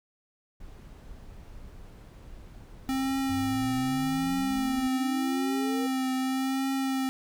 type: noise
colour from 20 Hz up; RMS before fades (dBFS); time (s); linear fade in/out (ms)
brown; -46; 0.6-4.88; 5
type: tone with vibrato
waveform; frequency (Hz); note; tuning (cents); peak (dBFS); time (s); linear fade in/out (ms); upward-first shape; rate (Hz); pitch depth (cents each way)
square; 264.3; C4; +18; -27; 2.89-7.09; 0; triangle; 0.85; 33
type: exponential sweep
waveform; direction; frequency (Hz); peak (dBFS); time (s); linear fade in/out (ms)
sine; up; 92.5 to 484.9; -34; 3.29-5.87; 10
effects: none